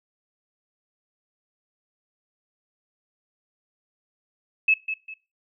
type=tone with echo; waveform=sine; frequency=2597 Hz; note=E7; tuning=26 cents flat; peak=-15 dBFS; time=4.68-4.74 s; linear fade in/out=5 ms; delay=200 ms; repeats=2; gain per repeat=-10 dB; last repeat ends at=5.14 s; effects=noise-tail reverb RT60 0.3 s tail -19 dB re dry